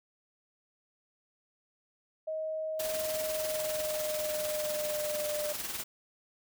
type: tone with pitch glide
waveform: sine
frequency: 630 to 600.2 Hz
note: D#5 to D5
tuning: +21 to +38 cents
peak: -32 dBFS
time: 2.27-5.53 s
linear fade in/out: 10 ms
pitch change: -83 cents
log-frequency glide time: 2.69-5.2 s
type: noise with tremolo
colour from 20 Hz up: white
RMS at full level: -35 dBFS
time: 2.79-5.84 s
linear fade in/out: 10 ms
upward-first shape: triangle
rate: 20 Hz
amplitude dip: 60%
effects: none